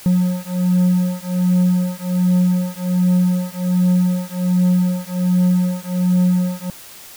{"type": "beating tone pair", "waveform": "triangle", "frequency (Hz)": [180, 181.3], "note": ["F#3", "F#3"], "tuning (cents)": [-47, -35], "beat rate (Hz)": 1.3, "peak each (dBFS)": -15, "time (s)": [0.06, 6.7], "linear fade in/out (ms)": 0, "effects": ["white hiss -39 dBFS RMS until 7.16 s"]}